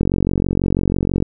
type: click train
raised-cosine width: 3 ms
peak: -4 dBFS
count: 57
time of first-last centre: 0.01-1.225 s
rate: 46.1 Hz
effects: none